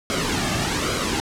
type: noise with flanger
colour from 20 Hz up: pink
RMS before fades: -23 dBFS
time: 0.1-1.2 s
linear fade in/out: 0 ms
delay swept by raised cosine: 1.1 to 2.09 ms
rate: 1.2 Hz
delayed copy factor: -0.65
effects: low-pass 8000 Hz 12 dB/octave